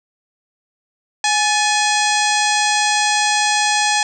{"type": "harmonic tone with a mistuned harmonic", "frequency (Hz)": 835, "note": "G#5", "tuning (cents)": 9, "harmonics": [1, 2, 3, 4, 5, 6, 7, 8, 9, 10], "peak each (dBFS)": [-18, -21, -23, -24, -25, -26, -26, -27, -28, -28], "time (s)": [1.24, 4.03], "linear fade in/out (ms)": 2, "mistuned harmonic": 2, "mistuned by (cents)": 77, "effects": []}